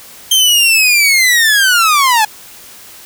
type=linear sweep; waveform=sawtooth; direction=down; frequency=3163 to 830.6 Hz; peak=-4 dBFS; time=0.31-2.25 s; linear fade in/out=5 ms; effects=white hiss -36 dBFS RMS until 3.05 s